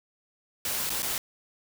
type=noise with dropouts; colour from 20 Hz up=white; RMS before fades=-30 dBFS; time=0.65-1.18 s; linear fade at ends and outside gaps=2 ms; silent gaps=0.895-0.902 / 1.022-1.028 s; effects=none